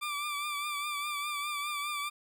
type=tone with vibrato; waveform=20% pulse; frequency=1174.7 Hz; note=D6; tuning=in tune; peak=-28 dBFS; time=0.01-2.1 s; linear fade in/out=20 ms; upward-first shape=triangle; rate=4.9 Hz; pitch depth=50 cents each way; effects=none